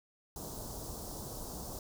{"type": "band-stop noise", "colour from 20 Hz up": "pink", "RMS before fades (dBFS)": -43, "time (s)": [0.36, 1.79], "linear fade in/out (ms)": 2, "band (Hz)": [1000, 4900], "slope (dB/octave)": 24, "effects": []}